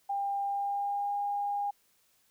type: tone with pitch glide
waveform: sine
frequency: 799 to 812 Hz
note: G5 to G#5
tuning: +33 to -39 cents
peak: -29 dBFS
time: 0.09-1.71 s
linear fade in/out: 10 ms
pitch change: +28 cents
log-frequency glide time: 0.43-1.14 s
effects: white hiss -69 dBFS RMS until 2.3 s